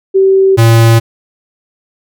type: tone pair in turn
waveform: sine / square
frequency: 385.1 / 114.49 Hz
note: G4 / A#2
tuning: -31 / -31 cents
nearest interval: octave + major sixth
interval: 2100 cents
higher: first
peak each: -4 dBFS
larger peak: neither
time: 0.14-0.57 / 0.57-1 s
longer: neither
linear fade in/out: 20 ms
effects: none